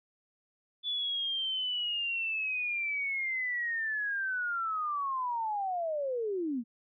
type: linear sweep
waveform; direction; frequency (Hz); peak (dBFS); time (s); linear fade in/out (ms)
sine; down; 3471 to 220; -30; 0.83-6.64; 50
effects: none